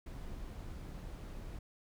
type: noise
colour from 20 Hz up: brown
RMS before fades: -45 dBFS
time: 0.06-1.59 s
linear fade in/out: 5 ms
effects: none